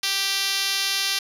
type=tone with band-pass filter; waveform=5% pulse; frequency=392 Hz; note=G4; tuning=in tune; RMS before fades=-24 dBFS; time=0.03-1.19 s; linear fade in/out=5 ms; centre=5900 Hz; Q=0.89; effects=7-bit